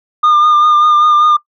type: tone with vibrato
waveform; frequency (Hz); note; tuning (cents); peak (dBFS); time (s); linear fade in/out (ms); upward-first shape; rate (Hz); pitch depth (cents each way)
sine; 1209; D6; +50; -3; 0.23-1.37; 10; sine; 5.1; 26
effects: noise-tail reverb RT60 0.1 s tail -23 dB re dry + tanh soft clip ceiling -5 dBFS